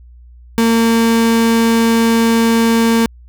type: tone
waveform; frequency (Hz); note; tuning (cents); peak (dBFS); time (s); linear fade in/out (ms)
35% pulse; 228.6; A#3; -34; -8; 0.58-3.06; 0
effects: added 60 Hz sine -37 dBFS peak until 3.28 s